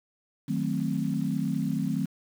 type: chord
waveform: sine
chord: D# diminished seventh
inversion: none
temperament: equal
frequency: 155.56 / 185 / 220 / 261.6 Hz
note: D#3 / F#3 / A3 / C4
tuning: 0 / 0 / 0 / 0 cents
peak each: -31 dBFS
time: 0.48-2.06 s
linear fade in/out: 10 ms
effects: 8-bit